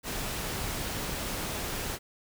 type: noise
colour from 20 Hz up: pink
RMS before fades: -34 dBFS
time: 0.03-1.99 s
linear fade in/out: 50 ms
effects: none